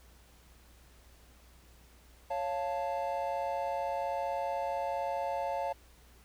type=chord; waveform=triangle; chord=Db augmented; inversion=none; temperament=equal with one note detuned; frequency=554.4 / 695.6 / 880 Hz; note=Db5 / F5 / A5; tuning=0 / -7 / 0 cents; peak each=-34 dBFS; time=2.3-5.73 s; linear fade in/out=10 ms; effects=added 60 Hz sine -58 dBFS peak until 6.24 s + pink hiss -62 dBFS RMS until 6.24 s